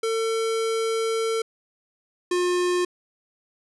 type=tone pair in turn; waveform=square; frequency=450 / 357.2 Hz; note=A4 / F4; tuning=+39 / +39 cents; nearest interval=major third; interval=400 cents; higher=first; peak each=-23 / -21 dBFS; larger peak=second; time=0.03-1.42 / 2.31-2.85 s; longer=first; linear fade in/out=5 ms; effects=resampled to 24000 Hz